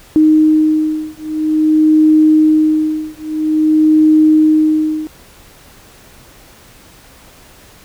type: beating tone pair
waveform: sine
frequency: 310 / 310.5 Hz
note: D#4 / D#4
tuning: -6 / -3 cents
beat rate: 0.5 Hz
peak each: -11 dBFS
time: 0.16-5.07 s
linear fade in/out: 0 ms
effects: pink hiss -42 dBFS RMS until 7.84 s